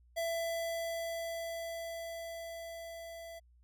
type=tone with level ramp; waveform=square; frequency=667 Hz; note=E5; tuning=20 cents sharp; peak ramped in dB=-33 to -46 dBFS; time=0.16-3.4 s; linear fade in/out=20 ms; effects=added 60 Hz sine -61 dBFS peak until 3.63 s